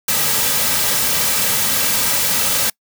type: noise with comb filter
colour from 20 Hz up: white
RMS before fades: -17 dBFS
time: 0.08-2.7 s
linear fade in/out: 5 ms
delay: 2.8 ms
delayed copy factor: -0.55
effects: noise-tail reverb RT60 0.1 s tail -26 dB re dry